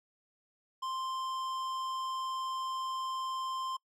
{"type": "tone with tanh clipping", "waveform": "sine", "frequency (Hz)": 1046.5, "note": "C6", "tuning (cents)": 0, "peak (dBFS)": -36, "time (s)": [0.82, 3.77], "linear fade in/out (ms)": 10, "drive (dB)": 14, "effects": ["noise-tail reverb RT60 0.1 s tail -25 dB re dry"]}